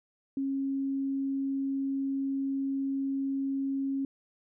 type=tone; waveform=sine; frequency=272.4 Hz; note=C#4; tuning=30 cents flat; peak=-28 dBFS; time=0.37-4.05 s; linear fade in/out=2 ms; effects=none